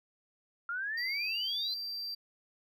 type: exponential sweep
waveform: sine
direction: up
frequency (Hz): 1374 to 4186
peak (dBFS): -33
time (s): 0.69-1.74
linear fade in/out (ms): 2
type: tone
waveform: triangle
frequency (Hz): 4699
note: D8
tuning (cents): 0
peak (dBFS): -35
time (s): 0.97-2.15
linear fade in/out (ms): 10
effects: none

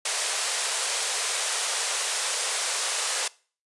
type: band-pass noise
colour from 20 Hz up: white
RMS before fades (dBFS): -28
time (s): 0.05-3.28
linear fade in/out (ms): 5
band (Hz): 430 to 10000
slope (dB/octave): 48
effects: noise-tail reverb RT60 0.4 s tail -22 dB re dry + resampled to 24000 Hz

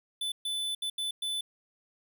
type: tone bursts at uneven times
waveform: square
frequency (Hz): 3500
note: A7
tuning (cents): -10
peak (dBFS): -31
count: 5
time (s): 0.21-0.32 / 0.45-0.75 / 0.82-0.9 / 0.98-1.11 / 1.22-1.41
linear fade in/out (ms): 5
effects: none

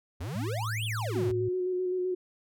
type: exponential two-way sweep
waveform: square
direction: up then down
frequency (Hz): 74.7 to 3511 to 74.7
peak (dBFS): -34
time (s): 0.2-1.32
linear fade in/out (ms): 10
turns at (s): 0.85
type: tone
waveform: sine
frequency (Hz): 109.9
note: A2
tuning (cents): -2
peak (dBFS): -31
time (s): 0.35-1.49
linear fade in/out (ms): 10
type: tone with vibrato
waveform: sine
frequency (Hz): 365.9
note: F#4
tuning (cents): -19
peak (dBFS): -27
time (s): 1.15-2.15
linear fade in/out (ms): 10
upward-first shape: square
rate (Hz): 7.8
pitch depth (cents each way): 18
effects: none

